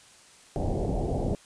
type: low-pass noise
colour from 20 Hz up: pink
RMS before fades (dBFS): -28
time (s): 0.56-1.35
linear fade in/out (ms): 0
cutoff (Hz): 750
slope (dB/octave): 48
effects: white hiss -54 dBFS RMS until 1.45 s + resampled to 22050 Hz

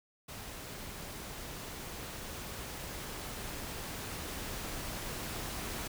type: noise with level ramp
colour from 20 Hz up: pink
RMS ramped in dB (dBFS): -45 to -39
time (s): 0.28-5.88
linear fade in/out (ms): 10
effects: none

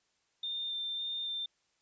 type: tone with vibrato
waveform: sine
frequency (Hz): 3600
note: A7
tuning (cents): +39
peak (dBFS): -34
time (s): 0.43-1.46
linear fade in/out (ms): 5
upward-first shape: square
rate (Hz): 1.8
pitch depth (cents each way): 9
effects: white hiss -75 dBFS RMS until 1.81 s + resampled to 16000 Hz

